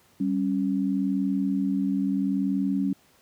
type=tone pair together; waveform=sine; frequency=194.8 / 275.5 Hz; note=G3 / C#4; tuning=-11 / -11 cents; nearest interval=tritone; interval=600 cents; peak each=-25 dBFS; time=0.2-2.93 s; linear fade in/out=5 ms; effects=pink hiss -60 dBFS RMS until 3.21 s + high-pass 100 Hz 12 dB/octave